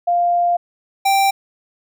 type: tone pair in turn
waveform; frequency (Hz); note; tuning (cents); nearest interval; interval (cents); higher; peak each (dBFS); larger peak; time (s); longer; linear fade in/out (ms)
sine / square; 698.5 / 784; F5 / G5; 0 / 0; major second; 200; second; -13; neither; 0.07-0.57 / 1.05-1.31; first; 10
effects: none